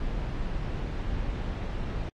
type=noise; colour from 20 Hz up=brown; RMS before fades=-31 dBFS; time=0-2.09 s; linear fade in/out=2 ms; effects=low-pass 4000 Hz 12 dB/octave + AAC 48 kbps

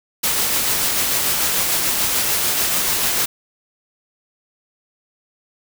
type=noise with tremolo; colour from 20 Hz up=white; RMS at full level=-18 dBFS; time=0.23-3.26 s; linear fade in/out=10 ms; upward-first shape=sine; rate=6.8 Hz; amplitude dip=25%; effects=none

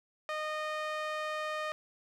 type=tone with band-pass filter; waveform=sawtooth; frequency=615 Hz; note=D#5; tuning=20 cents flat; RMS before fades=-36 dBFS; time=0.29-1.72 s; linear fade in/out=0 ms; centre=1500 Hz; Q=0.89; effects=none

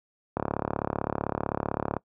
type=click train; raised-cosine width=1 ms; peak=-12 dBFS; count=58; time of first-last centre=0.37-1.967 s; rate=35.7 Hz; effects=noise-tail reverb RT60 0.1 s tail -23 dB re dry + high-pass 80 Hz 12 dB/octave

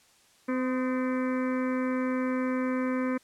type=harmonic tone with a mistuned harmonic; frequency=256.4 Hz; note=C4; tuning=35 cents flat; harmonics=1 / 2 / 4 / 5 / 6 / 7 / 8 / 9; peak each=-27 / -33 / -39 / -41 / -43 / -44 / -45 / -46 dBFS; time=0.48-3.18 s; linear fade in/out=10 ms; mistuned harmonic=5; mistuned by=-42 cents; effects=white hiss -61 dBFS RMS until 3.23 s + low-pass 9000 Hz 12 dB/octave

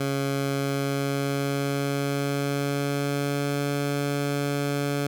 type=tone with pitch glide; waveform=15% pulse; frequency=138.59 to 142.57 Hz; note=C#3 to C#3; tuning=0 to +49 cents; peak=-18 dBFS; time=0-5.07 s; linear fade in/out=5 ms; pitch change=+49 cents; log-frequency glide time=0.36-3.63 s; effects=none

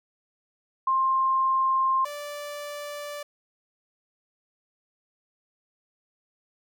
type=tone pair in turn; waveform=sine / sawtooth; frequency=1057 / 584.7 Hz; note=C6 / D5; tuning=+17 / -8 cents; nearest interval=minor seventh; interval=1025 cents; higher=first; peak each=-20 / -30 dBFS; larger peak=first; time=0.87-2.05 / 2.05-3.23 s; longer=neither; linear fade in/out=5 ms; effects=none

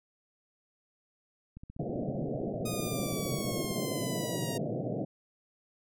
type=click train; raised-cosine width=5 ms; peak=-33 dBFS; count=34; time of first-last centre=1.57-3.713 s; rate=15.4 Hz
type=band-pass noise; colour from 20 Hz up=pink; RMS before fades=-34 dBFS; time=1.79-5.05 s; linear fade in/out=10 ms; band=110 to 710 Hz; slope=96 dB/octave
type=exponential sweep; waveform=5% pulse; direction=down; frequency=1244.5 to 932.3 Hz; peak=-26 dBFS; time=2.65-4.58 s; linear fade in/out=10 ms
effects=none

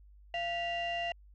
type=tone cluster; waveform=sine; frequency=689 / 1950 / 2788 Hz; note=F5 / B6 / F7; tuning=-24 / -23 / -4 cents; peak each=-33 / -39 / -36 dBFS; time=0.34-1.12 s; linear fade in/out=2 ms; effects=tanh soft clip ceiling -27 dBFS + added 50 Hz sine -54 dBFS peak until 1.34 s

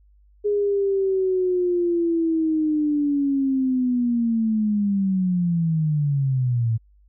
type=linear sweep; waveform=sine; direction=down; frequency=415.3 to 110.3 Hz; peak=-18 dBFS; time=0.44-6.78 s; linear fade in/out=20 ms; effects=added 50 Hz sine -52 dBFS peak until 7.08 s

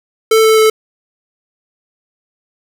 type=tone with pitch steps; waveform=square; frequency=442.7 / 439.7 / 436.5 Hz; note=A4 / A4 / A4; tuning=+11 / -1 / -14 cents; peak=-7 dBFS; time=0.31-0.7 s; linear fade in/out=5 ms; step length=130 ms; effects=none

